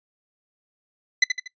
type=tone with echo; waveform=sawtooth; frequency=2009 Hz; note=B6; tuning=29 cents sharp; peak=-9 dBFS; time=1.22-1.24 s; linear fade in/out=5 ms; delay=79 ms; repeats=3; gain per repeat=-7 dB; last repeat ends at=1.477 s; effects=noise-tail reverb RT60 0.1 s tail -19 dB re dry + resampled to 16000 Hz